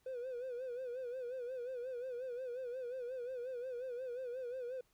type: tone with vibrato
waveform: triangle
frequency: 500 Hz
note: B4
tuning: 21 cents sharp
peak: -37 dBFS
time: 0.06-4.81 s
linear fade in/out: 5 ms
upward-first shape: sine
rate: 5.6 Hz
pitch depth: 89 cents each way
effects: tanh soft clip ceiling -35 dBFS + pink hiss -75 dBFS RMS until 4.93 s